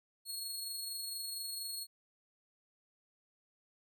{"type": "tone with amplitude modulation", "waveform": "20% pulse", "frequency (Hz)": 4319, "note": "C#8", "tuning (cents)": -46, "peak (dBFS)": -32, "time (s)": [0.25, 1.87], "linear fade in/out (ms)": 50, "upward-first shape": "sine", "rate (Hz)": 24.3, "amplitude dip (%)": 30, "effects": []}